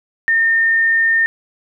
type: tone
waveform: sine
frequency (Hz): 1819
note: A#6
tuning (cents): -43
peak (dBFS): -11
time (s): 0.28-1.26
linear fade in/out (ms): 0
effects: none